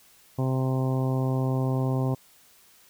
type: harmonic tone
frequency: 130.81 Hz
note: C3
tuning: in tune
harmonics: 1 / 2 / 3 / 4 / 5 / 6 / 7 / 8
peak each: -24 / -30 / -34 / -36 / -38 / -40 / -41 / -42 dBFS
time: 0.38-2.15 s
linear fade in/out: 10 ms
effects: white hiss -57 dBFS RMS until 2.89 s